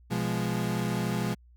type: chord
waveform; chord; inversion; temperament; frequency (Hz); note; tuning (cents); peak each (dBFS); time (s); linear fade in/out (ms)
35% pulse; F diminished; second; equal with one note detuned; 124.04 / 174.61 / 207.7; Cb3 / F3 / Ab3; +8 / 0 / 0; -30; 0.1-1.35; 20
effects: added 60 Hz sine -53 dBFS peak until 1.56 s